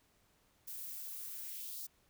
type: noise with high-pass filter sweep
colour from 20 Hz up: violet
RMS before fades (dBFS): -45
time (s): 0.67-1.87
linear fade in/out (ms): 10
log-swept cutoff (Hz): 230 to 5200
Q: 2.1
effects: pink hiss -72 dBFS RMS until 2.09 s